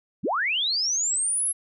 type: linear sweep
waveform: sine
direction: up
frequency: 105.6 to 11175 Hz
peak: -22 dBFS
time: 0.23-1.53 s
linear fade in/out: 20 ms
effects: none